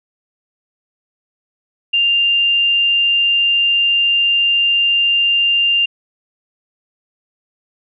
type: tone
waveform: sine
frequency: 2794 Hz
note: F7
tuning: in tune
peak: -11 dBFS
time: 1.93-5.86 s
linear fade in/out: 10 ms
effects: none